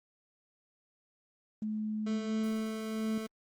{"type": "tone with pitch glide", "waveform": "sine", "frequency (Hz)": [214.8, 218.9], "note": ["A3", "A3"], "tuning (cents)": [-41, -9], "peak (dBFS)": -32, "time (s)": [1.62, 3.18], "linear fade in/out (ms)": 2, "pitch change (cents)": 32, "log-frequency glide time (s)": [2.19, 2.45]}
{"type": "tone", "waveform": "25% pulse", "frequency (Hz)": 220, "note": "A3", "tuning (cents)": 0, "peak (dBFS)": -33, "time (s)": [2.06, 3.27], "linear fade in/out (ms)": 10}
{"effects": ["Opus 24 kbps"]}